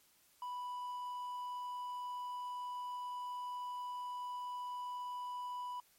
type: tone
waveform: triangle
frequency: 987.8 Hz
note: B5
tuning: in tune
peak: -38 dBFS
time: 0.42-5.8 s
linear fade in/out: 2 ms
effects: white hiss -69 dBFS RMS until 5.98 s + MP3 64 kbps